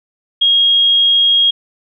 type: tone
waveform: sine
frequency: 3269 Hz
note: G#7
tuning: 28 cents flat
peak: -8 dBFS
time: 0.41-1.51 s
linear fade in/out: 10 ms
effects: none